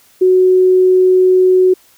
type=tone; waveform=sine; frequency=370 Hz; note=F#4; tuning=in tune; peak=-6 dBFS; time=0.21-1.74 s; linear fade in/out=10 ms; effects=white hiss -49 dBFS RMS until 1.97 s